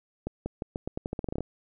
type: accelerating click train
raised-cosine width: 2 ms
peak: -18 dBFS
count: 15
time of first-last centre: 0.27-1.406 s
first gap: 190 ms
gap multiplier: 0.85
effects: none